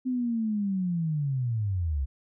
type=linear sweep; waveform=sine; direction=down; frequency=258.8 to 63.8 Hz; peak=-25 dBFS; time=0.05-2.06 s; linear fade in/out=20 ms; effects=none